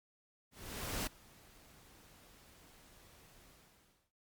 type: noise with ADSR envelope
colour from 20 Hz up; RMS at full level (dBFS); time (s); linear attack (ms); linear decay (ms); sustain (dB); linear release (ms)
pink; -37; 0.51-4.12; 560; 3; -24; 680
effects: MP3 96 kbps